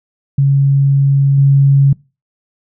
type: tone with level steps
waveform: sine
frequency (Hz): 138.59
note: C#3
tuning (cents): 0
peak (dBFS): -7 / -5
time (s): 0.38-1.93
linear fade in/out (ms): 5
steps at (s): 1.38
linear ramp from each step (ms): 2
effects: noise-tail reverb RT60 0.3 s tail -24 dB re dry